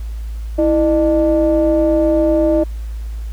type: ring-modulated tone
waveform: triangle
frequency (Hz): 140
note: C#3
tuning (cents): +18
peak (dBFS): -6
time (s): 0.58-2.64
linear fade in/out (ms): 10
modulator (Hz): 467
effects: added 55 Hz sine -22 dBFS peak until 3.32 s + pink hiss -47 dBFS RMS until 3.32 s